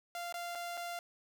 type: tone with dropouts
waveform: sawtooth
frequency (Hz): 694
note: F5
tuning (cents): -11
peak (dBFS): -35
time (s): 0.15-0.99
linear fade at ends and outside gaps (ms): 1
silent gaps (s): 0.325-0.341 / 0.551-0.554 / 0.772-0.775
effects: none